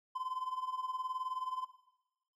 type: tone with tremolo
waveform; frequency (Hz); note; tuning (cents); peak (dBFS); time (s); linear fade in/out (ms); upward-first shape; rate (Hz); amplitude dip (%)
triangle; 1025; C6; -36; -31; 0.15-1.65; 10; sine; 19; 80
effects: noise-tail reverb RT60 1.0 s tail -17 dB re dry + tanh soft clip ceiling -27 dBFS